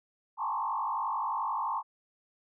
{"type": "tone with frequency modulation", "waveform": "sine", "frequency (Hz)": 984, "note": "B5", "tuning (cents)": -7, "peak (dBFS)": -29, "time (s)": [0.37, 1.83], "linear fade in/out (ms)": 50, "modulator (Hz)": 51.4, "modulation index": 2.9, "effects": []}